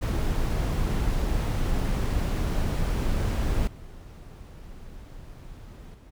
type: noise with level steps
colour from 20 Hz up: brown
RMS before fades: -25 / -43 / -48 dBFS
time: 0.01-6.11 s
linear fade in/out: 20 ms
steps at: 3.67 / 5.94 s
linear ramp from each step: 5 ms
effects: none